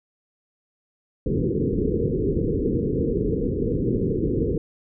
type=low-pass noise; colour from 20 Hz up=white; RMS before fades=-23 dBFS; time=1.26-4.58 s; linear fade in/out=2 ms; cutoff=480 Hz; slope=96 dB/octave; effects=none